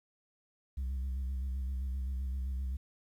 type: tone with vibrato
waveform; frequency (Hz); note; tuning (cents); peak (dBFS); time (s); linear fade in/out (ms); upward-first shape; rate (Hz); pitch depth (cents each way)
sine; 65.41; C2; 0; -30; 0.77-2.77; 10; square; 7.7; 47
effects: tanh soft clip ceiling -32 dBFS + 11-bit